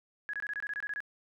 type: tone bursts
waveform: sine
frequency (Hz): 1673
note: G#6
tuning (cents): +12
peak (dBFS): -33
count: 11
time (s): 0.29-1.004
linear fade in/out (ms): 0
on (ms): 44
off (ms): 23
effects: none